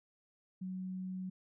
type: tone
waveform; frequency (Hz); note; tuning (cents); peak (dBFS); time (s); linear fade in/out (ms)
sine; 186; F#3; +9; -38; 0.61-1.3; 10
effects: none